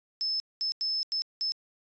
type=tone bursts at uneven times; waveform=sine; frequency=5240 Hz; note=E8; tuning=11 cents flat; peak=-27 dBFS; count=5; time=0.21-0.4 / 0.61-0.72 / 0.81-1.03 / 1.12-1.22 / 1.41-1.52 s; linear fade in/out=0 ms; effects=resampled to 16000 Hz